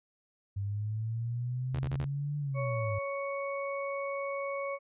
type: linear two-way sweep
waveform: sine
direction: up then down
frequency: 98 to 147.4 to 98 Hz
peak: -31 dBFS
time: 0.56-2.99 s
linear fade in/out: 10 ms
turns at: 2.38 s
type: tone bursts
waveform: sawtooth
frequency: 76.5 Hz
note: D#2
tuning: 29 cents flat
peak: -31 dBFS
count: 4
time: 1.74-2.049 s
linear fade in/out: 5 ms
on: 54 ms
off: 31 ms
type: harmonic tone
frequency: 556 Hz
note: C#5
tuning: 5 cents sharp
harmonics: 1 / 2 / 4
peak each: -34 / -39 / -41 dBFS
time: 2.54-4.79 s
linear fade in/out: 50 ms
effects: resampled to 8000 Hz